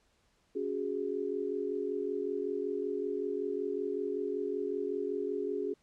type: chord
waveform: sine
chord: C# suspended fourth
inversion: none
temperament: equal with one note detuned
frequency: 280.2 / 370 / 415.3 Hz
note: C#4 / F#4 / G#4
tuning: +19 / 0 / 0 cents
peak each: -39 / -36 / -34 dBFS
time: 0.55-5.74 s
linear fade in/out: 10 ms
effects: pink hiss -71 dBFS RMS until 5.82 s + low-pass 8000 Hz 12 dB/octave